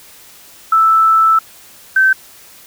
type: tone pair in turn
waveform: sine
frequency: 1318.5 / 1545.2 Hz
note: E6 / G6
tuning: 0 / -25 cents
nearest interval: minor third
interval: 275 cents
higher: second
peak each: -7 dBFS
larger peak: neither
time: 0.72-1.39 / 1.96-2.13 s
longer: first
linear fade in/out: 5 ms
effects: white hiss -41 dBFS RMS until 2.66 s